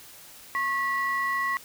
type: tone pair together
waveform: sine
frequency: 1092 / 1945.7 Hz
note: C#6 / B6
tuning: -26 / -26 cents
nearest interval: minor seventh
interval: 1000 cents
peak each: -26 dBFS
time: 0.55-1.57 s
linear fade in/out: 0 ms
effects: tanh soft clip ceiling -19 dBFS + white hiss -48 dBFS RMS until 1.64 s